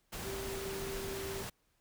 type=tone in noise; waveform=sine; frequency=390 Hz; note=G4; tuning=9 cents flat; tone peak=-40 dBFS; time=0.25-1.43 s; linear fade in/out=10 ms; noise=pink; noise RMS=-42 dBFS; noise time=0.12-1.5 s; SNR=-1 dB; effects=pink hiss -75 dBFS RMS until 1.8 s